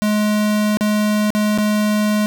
square tone with dropouts, 210.8 Hz, G#3, 26 cents sharp, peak -15 dBFS, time 0.02-2.26 s, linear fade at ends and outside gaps 0 ms, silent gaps 0.771-0.809 / 1.304-1.35 / 1.577-1.585 s, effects none

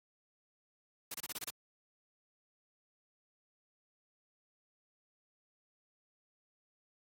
white noise bursts, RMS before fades -41 dBFS, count 7, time 1.11-1.504 s, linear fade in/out 5 ms, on 34 ms, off 26 ms, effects high-pass 80 Hz 12 dB/octave + AAC 48 kbps

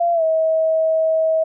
sine tone with pitch glide, 687 to 641 Hz, F5 to E5, -29 to -49 cents, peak -14 dBFS, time 0-1.44 s, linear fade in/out 10 ms, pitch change -120 cents, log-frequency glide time 0.13-0.23 s, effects none

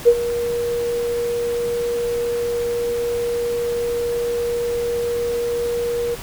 sine tone with ADSR envelope, 475.2 Hz, A#4, 33 cents sharp, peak -5 dBFS, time 0.05-6.16 s, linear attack 30 ms, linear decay 58 ms, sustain -14 dB, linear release 25 ms, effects pink hiss -34 dBFS RMS until 6.22 s

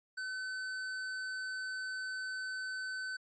square tone, 1520 Hz, F#6, 46 cents sharp, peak -38 dBFS, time 0.17-3.17 s, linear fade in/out 10 ms, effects resampled to 16000 Hz

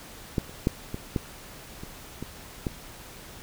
clicks, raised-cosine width 3 ms, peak -11 / -30 / -8 / -18 / -12 / -25 / -20 / -14 dBFS, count 8, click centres 0.382 / 0.495 / 0.671 / 0.944 / 1.162 / 1.835 / 2.226 / 2.668 s, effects pink hiss -45 dBFS RMS until 3.42 s

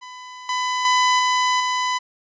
sawtooth tone with level steps, 1002 Hz, B5, 25 cents sharp, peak -32 / -17 / -11 / -13 / -16 dBFS, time 0.01-1.99 s, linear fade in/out 20 ms, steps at 0.49 / 0.85 / 1.19 / 1.6 s, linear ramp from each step 2 ms, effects resampled to 16000 Hz

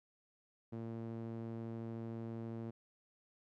sawtooth tone with band-pass filter, 114.1 Hz, A#2, 37 cents flat, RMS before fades -44 dBFS, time 0.72-2.71 s, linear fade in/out 10 ms, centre 270 Hz, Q 1, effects none

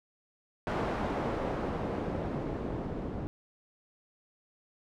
white noise with low-pass filter sweep, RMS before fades -34 dBFS, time 0.67-3.27 s, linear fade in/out 0 ms, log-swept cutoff 850 to 330 Hz, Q 0.72, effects none

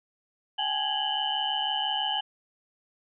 sine tone cluster, 781 / 847 / 1658 / 2909 / 3053 Hz, G5 / G#5 / G#6 / F#7 / G7, -7 / +34 / -3 / -30 / -46 cents, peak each -33 / -32 / -39 / -32 / -30 dBFS, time 0.58-2.21 s, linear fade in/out 10 ms, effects none

